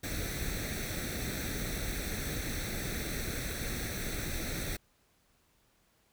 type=noise with comb filter; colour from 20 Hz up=pink; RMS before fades=-36 dBFS; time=0.03-4.77 s; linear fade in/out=10 ms; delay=0.5 ms; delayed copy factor=+0.75; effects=pink hiss -70 dBFS RMS until 6.12 s